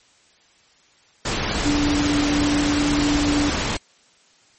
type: tone in noise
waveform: sine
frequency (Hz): 291.4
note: D4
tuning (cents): -13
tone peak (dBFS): -18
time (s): 1.65-3.5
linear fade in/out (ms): 5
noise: pink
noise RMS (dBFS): -23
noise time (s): 1.25-3.77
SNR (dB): +2
effects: white hiss -56 dBFS RMS until 4.58 s + MP3 32 kbps